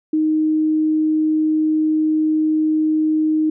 sine tone, 311.1 Hz, D#4, in tune, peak -14 dBFS, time 0.13-3.5 s, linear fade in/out 5 ms, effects none

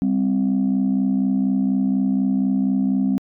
sine tone pair together, 197.46 / 261.6 Hz, G3 / C4, +13 / 0 cents, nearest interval perfect fourth, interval 487 cents, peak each -18 dBFS, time 0.02-3.18 s, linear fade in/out 0 ms, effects tanh soft clip ceiling -12 dBFS

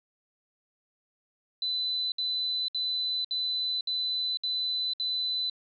sine tone bursts, 4008 Hz, B7, 25 cents sharp, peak -27 dBFS, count 7, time 1.62-5.498 s, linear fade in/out 2 ms, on 500 ms, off 63 ms, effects none

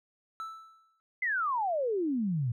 triangle tone with exponential decay, 1318.5 Hz, E6, in tune, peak -32 dBFS, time 0.4-1 s, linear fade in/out 0 ms, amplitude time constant 130 ms
sine exponential sweep, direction down, 2093 to 112.2 Hz, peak -27 dBFS, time 1.22-2.52 s, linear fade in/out 5 ms
effects none

